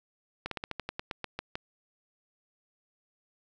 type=slowing click train; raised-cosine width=0.3 ms; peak=-18 dBFS; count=12; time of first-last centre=0.46-1.555 s; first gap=53 ms; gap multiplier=1.12; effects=none